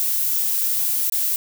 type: noise with dropouts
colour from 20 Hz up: violet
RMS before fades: -21 dBFS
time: 0-1.36 s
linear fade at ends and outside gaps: 0 ms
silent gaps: 1.098-1.122 s
effects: none